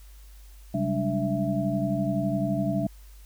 sine tone cluster, 132.7 / 191 / 202.8 / 290.9 / 662 Hz, C3 / G3 / G#3 / D4 / E5, +25 / -45 / -41 / -16 / +7 cents, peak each -30 dBFS, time 0.74-2.87 s, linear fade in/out 5 ms, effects added 50 Hz sine -45 dBFS peak until 3.25 s + white hiss -58 dBFS RMS until 3.25 s

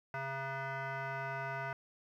sine tone with frequency modulation, 406.7 Hz, G#4, 36 cents flat, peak -35 dBFS, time 0.14-1.73 s, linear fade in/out 2 ms, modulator 542 Hz, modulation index 2.8, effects tanh soft clip ceiling -34 dBFS + 12-bit

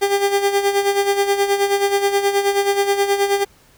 30% pulse tone with tremolo, 400 Hz, G4, 35 cents sharp, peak -10 dBFS, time 0.01-3.45 s, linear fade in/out 20 ms, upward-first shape sine, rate 9.4 Hz, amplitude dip 65%, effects pink hiss -52 dBFS RMS until 3.77 s

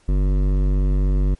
triangle tone with hard clipping, 48.1 Hz, G1, 32 cents flat, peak -17 dBFS, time 0.08-1.35 s, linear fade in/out 10 ms, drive 18 dB, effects pink hiss -58 dBFS RMS until 1.39 s + MP3 48 kbps

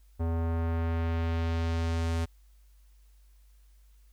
square tone with low-pass filter sweep, 82.8 Hz, E2, 8 cents sharp, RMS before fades -29 dBFS, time 0.19-2.26 s, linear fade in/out 20 ms, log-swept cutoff 850 to 10000 Hz, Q 0.82, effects added 50 Hz sine -55 dBFS peak until 4.12 s + white hiss -71 dBFS RMS until 4.12 s

